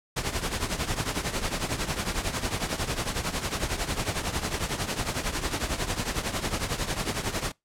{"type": "noise with tremolo", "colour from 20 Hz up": "pink", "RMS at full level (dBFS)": -26, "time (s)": [0.16, 7.52], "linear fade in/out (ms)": 10, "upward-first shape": "triangle", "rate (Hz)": 11, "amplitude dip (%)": 80, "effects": ["noise-tail reverb RT60 0.2 s tail -24 dB re dry", "low-pass 10000 Hz 12 dB/octave"]}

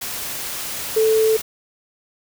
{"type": "tone in noise", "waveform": "sine", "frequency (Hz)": 440, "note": "A4", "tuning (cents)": 0, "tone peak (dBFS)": -13, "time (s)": [0.96, 1.37], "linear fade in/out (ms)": 10, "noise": "white", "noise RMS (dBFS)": -28, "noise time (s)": [0.01, 1.42], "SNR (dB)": 12, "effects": []}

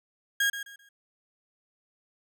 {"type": "tone with echo", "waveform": "35% pulse", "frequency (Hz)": 1632, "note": "G#6", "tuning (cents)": -31, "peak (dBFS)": -21, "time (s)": [0.4, 0.5], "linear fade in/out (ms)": 5, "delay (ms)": 130, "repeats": 3, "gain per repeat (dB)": -11, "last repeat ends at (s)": 0.89, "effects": []}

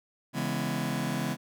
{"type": "chord", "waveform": "sawtooth", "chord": "C# minor seventh", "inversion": "none", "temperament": "just", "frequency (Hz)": [138.59, 166.31, 207.9, 249.5], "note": ["C#3", "E3", "G#3", "B3"], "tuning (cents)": [0, 16, 2, 18], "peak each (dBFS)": -30, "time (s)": [0.33, 1.37], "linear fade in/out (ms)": 50, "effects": []}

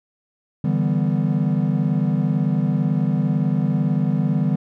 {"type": "chord", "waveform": "triangle", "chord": "E minor seventh", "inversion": "third", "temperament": "equal", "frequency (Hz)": [146.83, 164.81, 196, 246.9], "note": ["D3", "E3", "G3", "B3"], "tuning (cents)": [0, 0, 0, 0], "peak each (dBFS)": [-19, -20, -20, -23], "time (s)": [0.64, 4.56], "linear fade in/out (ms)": 5, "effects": ["tanh soft clip ceiling -7 dBFS"]}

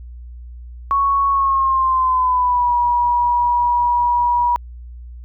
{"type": "tone with pitch glide", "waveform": "sine", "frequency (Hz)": [1108.7, 965.2], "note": ["C#6", "B5"], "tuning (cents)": [0, -40], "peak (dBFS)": -13, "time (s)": [0.91, 4.56], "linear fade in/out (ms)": 0, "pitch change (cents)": -240, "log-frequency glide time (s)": [1.3, 2.74], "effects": ["added 60 Hz sine -32 dBFS peak until 5.24 s"]}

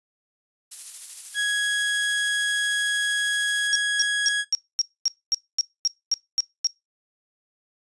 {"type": "noise with tremolo", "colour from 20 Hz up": "violet", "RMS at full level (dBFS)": -32, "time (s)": [0.71, 3.68], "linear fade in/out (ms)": 10, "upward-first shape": "square", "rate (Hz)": 13, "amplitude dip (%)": 30}
{"type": "tone", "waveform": "30% pulse", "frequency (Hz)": 1663, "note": "G#6", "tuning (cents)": 2, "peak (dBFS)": -19, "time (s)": [1.34, 4.45], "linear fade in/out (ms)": 50}
{"type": "tone bursts", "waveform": "sine", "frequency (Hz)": 5588, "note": "F8", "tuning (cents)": 0, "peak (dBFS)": -18, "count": 12, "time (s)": [3.73, 6.67], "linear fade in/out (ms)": 0, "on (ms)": 25, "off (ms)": 240}
{"effects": ["noise-tail reverb RT60 0.2 s tail -22 dB re dry", "resampled to 24000 Hz"]}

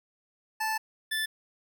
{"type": "tone pair in turn", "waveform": "25% pulse", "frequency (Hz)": [877, 1754], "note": ["A5", "A6"], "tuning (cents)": [-6, -6], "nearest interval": "octave", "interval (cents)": 1200, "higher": "second", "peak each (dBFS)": -24, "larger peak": "neither", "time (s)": [[0.6, 0.78], [1.11, 1.26]], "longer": "first", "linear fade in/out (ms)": 10, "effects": []}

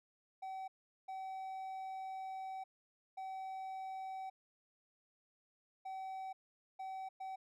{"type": "tone bursts at uneven times", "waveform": "triangle", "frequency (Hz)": 763, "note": "G5", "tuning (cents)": -47, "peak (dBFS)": -40, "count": 6, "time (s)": [[0.42, 0.68], [1.08, 2.64], [3.17, 4.3], [5.85, 6.33], [6.79, 7.09], [7.2, 7.36]], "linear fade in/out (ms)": 10, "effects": []}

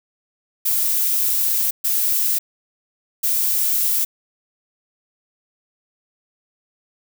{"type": "noise bursts at uneven times", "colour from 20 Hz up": "violet", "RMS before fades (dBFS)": -19, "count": 3, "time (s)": [[0.65, 1.71], [1.84, 2.39], [3.23, 4.05]], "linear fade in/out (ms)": 10, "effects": []}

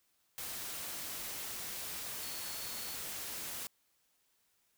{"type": "tone in noise", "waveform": "sine", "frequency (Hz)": 4396, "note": "C#8", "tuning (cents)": -15, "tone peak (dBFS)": -49, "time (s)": [2.23, 2.95], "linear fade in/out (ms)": 0, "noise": "white", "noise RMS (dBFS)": -42, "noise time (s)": [0.38, 3.67], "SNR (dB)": -10, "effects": ["white hiss -75 dBFS RMS until 4.77 s"]}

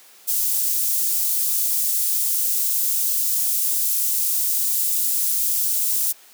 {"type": "high-pass noise", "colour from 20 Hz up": "white", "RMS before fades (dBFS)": -21, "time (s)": [0.27, 6.13], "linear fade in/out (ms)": 20, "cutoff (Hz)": 8000, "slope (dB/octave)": 12, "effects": ["white hiss -49 dBFS RMS until 6.33 s", "high-pass 300 Hz 12 dB/octave"]}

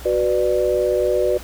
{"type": "chord", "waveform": "sine", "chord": "B minor", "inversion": "second", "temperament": "just", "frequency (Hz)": [370.4, 493.9, 592.7], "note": ["F#4", "B4", "D5"], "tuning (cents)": [2, 0, 16], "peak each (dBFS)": -20, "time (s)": [0.05, 1.38], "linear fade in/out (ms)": 10, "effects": ["added 60 Hz sine -35 dBFS peak until 1.43 s", "pink hiss -39 dBFS RMS until 1.43 s"]}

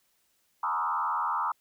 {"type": "tone with frequency modulation", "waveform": "sine", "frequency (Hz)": 1100, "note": "C#6", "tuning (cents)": -14, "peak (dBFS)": -26, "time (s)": [0.63, 1.52], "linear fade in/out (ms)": 5, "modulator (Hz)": 80.5, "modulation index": 2.9, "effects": ["white hiss -71 dBFS RMS until 1.6 s"]}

